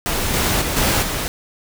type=noise with level steps; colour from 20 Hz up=pink; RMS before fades=-21 / -18 / -22 / -17 / -23 dBFS; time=0.06-1.28 s; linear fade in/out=0 ms; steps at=0.33 / 0.61 / 0.76 / 1.02 s; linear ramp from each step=10 ms; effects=none